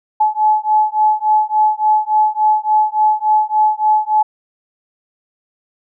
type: beating tone pair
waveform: sine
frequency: 855 / 858.5 Hz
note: A5 / A5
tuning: -50 / -43 cents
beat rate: 3.5 Hz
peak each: -14 dBFS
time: 0.2-4.23 s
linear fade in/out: 10 ms
effects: none